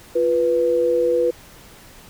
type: tone pair together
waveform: sine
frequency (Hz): 348.5 / 491.8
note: F4 / B4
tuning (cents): -4 / -7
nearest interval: tritone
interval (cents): 597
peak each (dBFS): -22 / -16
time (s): 0.15-1.31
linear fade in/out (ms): 10
effects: pink hiss -45 dBFS RMS until 2.09 s